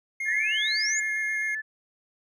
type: tone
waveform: triangle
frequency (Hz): 2136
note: C7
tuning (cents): +35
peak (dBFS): -26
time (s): 0.2-1.55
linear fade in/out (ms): 5
type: tone with vibrato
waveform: sine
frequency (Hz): 1727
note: A6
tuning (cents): -33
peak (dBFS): -29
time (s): 0.25-1.62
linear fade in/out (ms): 20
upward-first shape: square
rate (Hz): 7.7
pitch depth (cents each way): 16
type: exponential sweep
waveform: sine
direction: up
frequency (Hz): 1760 to 7130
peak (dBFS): -26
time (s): 0.28-1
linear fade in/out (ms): 5
effects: none